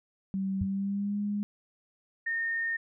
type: tone with pitch glide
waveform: sine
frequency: 192.8 to 205.4 Hz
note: G3 to G#3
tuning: -28 to -19 cents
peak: -28 dBFS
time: 0.34-1.43 s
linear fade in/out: 0 ms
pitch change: +109 cents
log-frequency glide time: 0.62-1.19 s
type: tone with exponential decay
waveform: sine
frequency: 92.5 Hz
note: F#2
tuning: in tune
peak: -24 dBFS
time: 0.61-0.69 s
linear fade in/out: 5 ms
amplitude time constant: 17 ms
type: tone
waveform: sine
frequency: 1832 Hz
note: A#6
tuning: 31 cents flat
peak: -28 dBFS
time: 2.26-2.77 s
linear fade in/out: 10 ms
effects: none